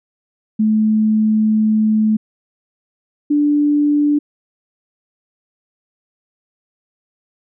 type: tone pair in turn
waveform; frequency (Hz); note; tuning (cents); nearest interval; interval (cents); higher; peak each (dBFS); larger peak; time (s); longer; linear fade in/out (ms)
sine; 216.4 / 293.3; A3 / D4; -29 / -2; perfect fourth; 527; second; -11; neither; 0.59-2.17 / 3.3-4.19; first; 10
effects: none